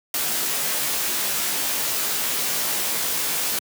white noise with comb filter, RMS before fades -24 dBFS, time 0.14-3.59 s, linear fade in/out 2 ms, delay 17 ms, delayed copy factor -0.95, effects high-pass 150 Hz 12 dB/octave

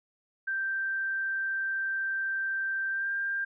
sine tone with pitch glide, 1568 to 1592.6 Hz, G6 to G6, 0 to +27 cents, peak -28 dBFS, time 0.47-3.45 s, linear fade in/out 10 ms, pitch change +27 cents, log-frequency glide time 2.9-3.11 s, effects none

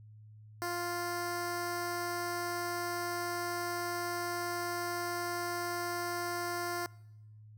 10% pulse tone with notch filter, 349.4 Hz, F4, 1 cent sharp, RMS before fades -36 dBFS, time 0.62-6.86 s, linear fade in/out 0 ms, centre 2600 Hz, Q 1.6, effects noise-tail reverb RT60 0.9 s tail -23 dB re dry + added 107 Hz sine -51 dBFS peak until 7.57 s

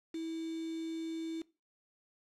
sine tone with quantisation, 325.6 Hz, E4, 21 cents flat, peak -36 dBFS, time 0.14-1.42 s, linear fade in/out 5 ms, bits 8, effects noise-tail reverb RT60 0.3 s tail -20 dB re dry + low-pass 7000 Hz 12 dB/octave

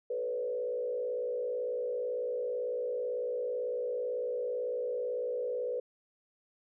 sine tone with frequency modulation, 493.9 Hz, B4, in tune, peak -31 dBFS, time 0.1-5.8 s, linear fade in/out 5 ms, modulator 58 Hz, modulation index 0.86, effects none

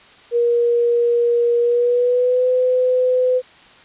sine tone with pitch glide, 474.7 to 505.8 Hz, A#4 to B4, +31 to +41 cents, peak -13 dBFS, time 0.31-3.42 s, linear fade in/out 50 ms, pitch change +110 cents, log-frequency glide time 1.59-2.48 s, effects white hiss -46 dBFS RMS until 3.84 s + resampled to 8000 Hz

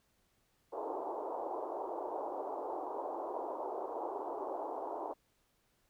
white band-pass noise, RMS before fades -40 dBFS, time 0.72-5.14 s, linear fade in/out 20 ms, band 320 to 970 Hz, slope 48 dB/octave, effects pink hiss -75 dBFS RMS until 5.89 s

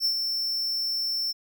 square tone with ADSR envelope, 5380 Hz, E8, 34 cents sharp, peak -21 dBFS, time 0-1.33 s, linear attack 51 ms, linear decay 85 ms, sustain -5 dB, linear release 22 ms, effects none

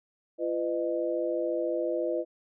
sine tone cluster, 341.7 / 502 / 616 Hz, F4 / B4 / D#5, -38 / +28 / -17 cents, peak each -31 dBFS, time 0.38-2.25 s, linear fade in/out 50 ms, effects none

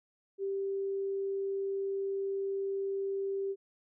sine tone, 392 Hz, G4, in tune, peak -31 dBFS, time 0.38-3.56 s, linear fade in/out 50 ms, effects none

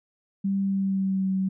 sine tone with pitch glide, 196 to 190.2 Hz, G3 to F#3, 0 to +48 cents, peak -22 dBFS, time 0.44-1.49 s, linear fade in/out 10 ms, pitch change -52 cents, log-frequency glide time 0.61-1.31 s, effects none

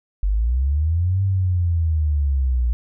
sine linear two-way sweep, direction up then down, 46.15 to 98 to 58 Hz, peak -16 dBFS, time 0.23-2.73 s, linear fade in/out 0 ms, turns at 1.23 s, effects none

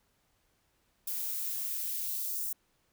violet noise with high-pass filter sweep, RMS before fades -35 dBFS, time 1.07-2.53 s, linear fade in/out 5 ms, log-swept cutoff 250 to 7500 Hz, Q 0.97, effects pink hiss -73 dBFS RMS until 2.92 s

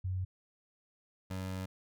sine / 25% pulse tone pair in turn, 92.8 / 93.88 Hz, F#2 / F#2, +6 / +26 cents, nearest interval unison, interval 20 cents, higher second, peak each -32 / -33 dBFS, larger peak first, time 0.04-0.25 / 1.3-1.66 s, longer second, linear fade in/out 10 ms, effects none

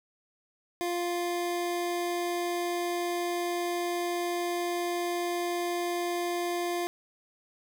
25% pulse tone, 349.2 Hz, F4, in tune, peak -25 dBFS, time 0.81-6.87 s, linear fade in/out 0 ms, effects none

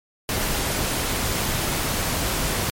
pink noise, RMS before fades -24 dBFS, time 0.29-2.7 s, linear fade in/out 0 ms, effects MP3 64 kbps

